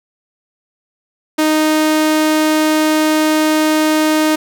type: tone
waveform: sawtooth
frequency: 310 Hz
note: D#4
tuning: 6 cents flat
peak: -7 dBFS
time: 1.38-4.36 s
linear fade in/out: 10 ms
effects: none